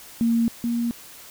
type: tone pair in turn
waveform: sine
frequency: 231.3 / 235.5 Hz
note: A#3 / A#3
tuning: -13 / +18 cents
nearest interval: unison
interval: 31 cents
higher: second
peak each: -17 / -21 dBFS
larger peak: first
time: 0.21-0.48 / 0.64-0.91 s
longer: neither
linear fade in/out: 0 ms
effects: white hiss -44 dBFS RMS until 1.3 s